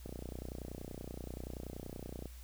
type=click train; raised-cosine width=2 ms; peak=-30 dBFS; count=68; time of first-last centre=0.06-2.257 s; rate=30.5 Hz; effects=added 60 Hz sine -48 dBFS peak until 2.43 s + white hiss -60 dBFS RMS until 2.43 s